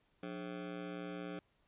25% pulse ring-modulated tone, 237.7 Hz, A#3, 34 cents sharp, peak -35 dBFS, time 0.23-1.39 s, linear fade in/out 0 ms, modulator 58.4 Hz, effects pink hiss -75 dBFS RMS until 1.67 s + resampled to 8000 Hz

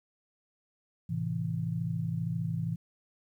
sine chord, A minor, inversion none, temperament just, 110 / 132 / 165 Hz, A2 / C3 / E3, 0 / +16 / +2 cents, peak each -35 / -36 / -32 dBFS, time 1.09-2.76 s, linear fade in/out 10 ms, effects 11-bit

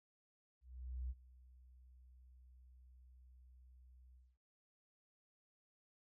sine tone with ADSR envelope, 62.7 Hz, B1, 27 cents sharp, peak -39 dBFS, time 0.61-4.38 s, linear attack 490 ms, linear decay 39 ms, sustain -21 dB, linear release 230 ms, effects none

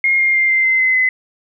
sine tone with pitch steps, 2140 / 2122 / 2103 / 2085 / 2067 / 2049 / 2032 Hz, C7 / C7 / C7 / C7 / C7 / C7 / B6, +38 / +24 / +8 / -7 / -22 / -37 / +49 cents, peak -11 dBFS, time 0.04-1.09 s, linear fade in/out 2 ms, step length 150 ms, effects none

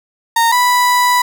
35% pulse tone pair in turn, 923 / 986.4 Hz, A#5 / B5, -17 / -2 cents, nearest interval minor second, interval 115 cents, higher second, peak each -8 dBFS, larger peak neither, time 0.36-0.52 / 0.52-1.22 s, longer second, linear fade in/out 5 ms, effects none

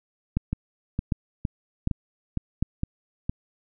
two click trains, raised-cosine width 5 ms, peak -13 / -10 dBFS, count 7 / 4, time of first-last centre 0.53-3.295 / 0.37-2.626 s, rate 2.17 / 1.33 Hz, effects none

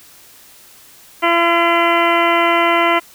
harmonic tone with a mistuned harmonic, 339.6 Hz, F4, 48 cents flat, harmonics 1 / 2 / 3 / 4 / 5 / 6 / 7 / 8 / 9, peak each -19 / -17 / -17 / -19 / -29 / -19 / -24 / -26 / -26 dBFS, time 1.22-3 s, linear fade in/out 20 ms, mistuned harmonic 8, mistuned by +28 cents, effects white hiss -44 dBFS RMS until 3.14 s

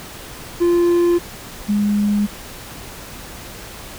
triangle / sine tone pair in turn, 346.8 / 206.2 Hz, F4 / G#3, -12 / -12 cents, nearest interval major sixth, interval 900 cents, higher first, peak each -10 / -14 dBFS, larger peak first, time 0.6-1.19 / 1.68-2.27 s, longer neither, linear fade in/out 20 ms, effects pink hiss -35 dBFS RMS until 3.98 s

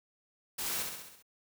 white noise with echo, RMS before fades -36 dBFS, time 0.58-0.83 s, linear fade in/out 10 ms, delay 66 ms, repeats 6, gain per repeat -4 dB, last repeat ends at 1.226 s, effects none

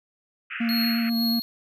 white band-pass noise, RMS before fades -34 dBFS, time 0.5-1.1 s, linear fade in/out 10 ms, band 1300 to 2800 Hz, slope 96 dB/octave
triangle tone with vibrato, 231.2 Hz, A#3, 14 cents flat, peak -20 dBFS, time 0.6-1.4 s, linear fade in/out 10 ms, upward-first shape triangle, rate 8.3 Hz, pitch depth 21 cents each way
square tone with tremolo, 4306 Hz, C8, 49 cents sharp, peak -25 dBFS, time 0.69-1.42 s, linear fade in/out 0 ms, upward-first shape sine, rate 2.1 Hz, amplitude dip 70%
effects none

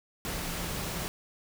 sine tone in noise, 170 Hz, F3, 46 cents flat, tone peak -41 dBFS, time 0.25-1.08 s, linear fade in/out 0 ms, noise pink, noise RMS -35 dBFS, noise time 0.25-1.08 s, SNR -9 dB, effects none

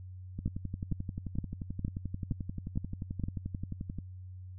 two click trains, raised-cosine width 5 ms, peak -24 / -19 dBFS, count 42 / 7, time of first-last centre 0.39-3.986 / 0.46-3.238 s, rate 11.4 / 2.16 Hz, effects added 92 Hz sine -43 dBFS peak until 4.58 s

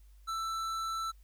sine tone with tanh clipping, 1328 Hz, E6, 12 cents sharp, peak -35 dBFS, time 0.27-1.12 s, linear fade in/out 20 ms, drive 15 dB, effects added 50 Hz sine -54 dBFS peak until 1.23 s + white hiss -72 dBFS RMS until 1.23 s

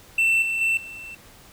triangle tone with level steps, 2681 Hz, E7, 29 cents sharp, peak -15 / -21 / -17 / -34 dBFS, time 0.18-1.15 s, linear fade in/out 5 ms, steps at 0.42 / 0.61 / 0.77 s, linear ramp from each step 2 ms, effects pink hiss -49 dBFS RMS until 1.52 s

